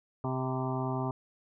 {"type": "harmonic tone with a mistuned harmonic", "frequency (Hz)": 130, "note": "C3", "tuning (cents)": -11, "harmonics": [1, 2, 3, 5, 6, 7, 8, 9], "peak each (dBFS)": [-33, -36, -38, -40, -41, -41, -42, -43], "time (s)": [0.24, 1.11], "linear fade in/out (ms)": 2, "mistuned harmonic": 8, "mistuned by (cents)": -42, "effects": []}